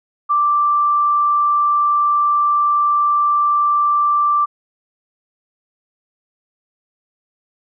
sine tone, 1174.7 Hz, D6, in tune, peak -12 dBFS, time 0.29-4.46 s, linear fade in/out 20 ms, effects none

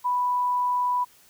sine tone, 987.8 Hz, B5, in tune, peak -21 dBFS, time 0.04-1.05 s, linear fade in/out 20 ms, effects white hiss -56 dBFS RMS until 1.29 s

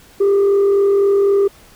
sine tone with frequency modulation, 398.5 Hz, G4, 28 cents sharp, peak -8 dBFS, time 0.2-1.48 s, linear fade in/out 10 ms, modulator 43.9 Hz, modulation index 0.26, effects tanh soft clip ceiling -9 dBFS + pink hiss -46 dBFS RMS until 1.75 s

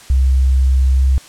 sine tone with pitch glide, 65.7 to 66.23 Hz, C2 to C2, +8 to +22 cents, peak -9 dBFS, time 0.1-1.18 s, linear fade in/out 0 ms, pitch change +14 cents, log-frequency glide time 0.97-1.02 s, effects white hiss -40 dBFS RMS until 1.28 s + low-pass 9000 Hz 12 dB/octave

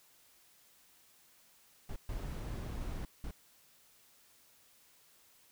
brown noise bursts at uneven times, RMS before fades -40 dBFS, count 3, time 1.89-1.96 / 2.09-3.05 / 3.24-3.31 s, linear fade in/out 2 ms, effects white hiss -65 dBFS RMS until 5.51 s

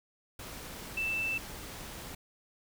sine tone in noise, 2654 Hz, E7, 11 cents sharp, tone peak -30 dBFS, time 0.97-1.38 s, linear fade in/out 5 ms, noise pink, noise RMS -44 dBFS, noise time 0.39-2.15 s, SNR +11 dB, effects none

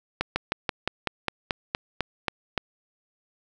slowing click train, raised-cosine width 0.3 ms, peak -8 dBFS, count 12, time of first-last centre 0.21-2.578 s, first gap 150 ms, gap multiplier 1.07, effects none

